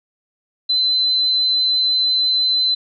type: tone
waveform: sine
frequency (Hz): 4047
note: B7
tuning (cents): +42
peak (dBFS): -14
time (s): 0.69-2.75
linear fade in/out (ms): 10
effects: none